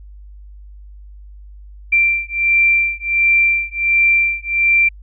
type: beating tone pair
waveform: sine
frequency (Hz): 2357 / 2358.4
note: D7 / D7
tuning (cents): +6 / +7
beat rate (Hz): 1.4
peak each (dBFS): -15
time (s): 1.92-4.89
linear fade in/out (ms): 10
effects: added 50 Hz sine -35 dBFS peak until 5.02 s